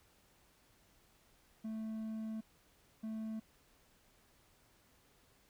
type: tone bursts at uneven times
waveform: triangle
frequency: 220 Hz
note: A3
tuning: in tune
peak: -37 dBFS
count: 2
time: 1.64-2.41 / 3.03-3.4 s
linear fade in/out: 10 ms
effects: pink hiss -69 dBFS RMS until 5.49 s